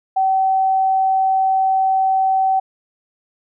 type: tone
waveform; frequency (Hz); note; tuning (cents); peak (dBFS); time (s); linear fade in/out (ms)
sine; 765; G5; -42; -13; 0.16-2.6; 10
effects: none